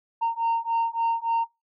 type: beating tone pair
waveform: sine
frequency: 918 / 921.5 Hz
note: A#5 / A#5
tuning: -27 / -20 cents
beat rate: 3.5 Hz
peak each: -24 dBFS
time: 0.21-1.45 s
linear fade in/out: 20 ms
effects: noise-tail reverb RT60 0.2 s tail -19 dB re dry + tanh soft clip ceiling -19 dBFS